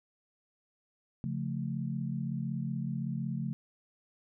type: chord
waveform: sine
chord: Db augmented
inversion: none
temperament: equal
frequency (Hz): 138.59 / 174.61 / 220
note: Db3 / F3 / A3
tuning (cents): 0 / 0 / 0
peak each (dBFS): -35 / -37 / -37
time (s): 1.24-3.53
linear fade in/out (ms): 0
effects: none